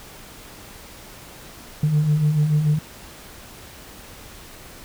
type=beating tone pair; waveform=sine; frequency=145.1 / 152 Hz; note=D3 / D#3; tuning=-21 / -40 cents; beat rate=6.9 Hz; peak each=-23 / -15 dBFS; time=1.83-2.79 s; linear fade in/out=5 ms; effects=tanh soft clip ceiling -12 dBFS + pink hiss -42 dBFS RMS until 4.84 s